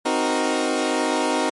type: chord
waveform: 20% pulse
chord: C half-diminished seventh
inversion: none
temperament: equal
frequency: 261.6 / 311.1 / 370 / 466.2 Hz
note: C4 / Eb4 / Gb4 / Bb4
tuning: 0 / 0 / 0 / 0 cents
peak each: -20 / -19 / -22 / -22 dBFS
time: 0.05-1.5 s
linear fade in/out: 10 ms
effects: MP3 48 kbps